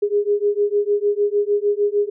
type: beating tone pair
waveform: sine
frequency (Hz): 407.8 / 414.4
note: G#4 / G#4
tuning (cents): -32 / -4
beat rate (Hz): 6.6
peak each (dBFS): -19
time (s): 0.02-2.1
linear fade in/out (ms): 10
effects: none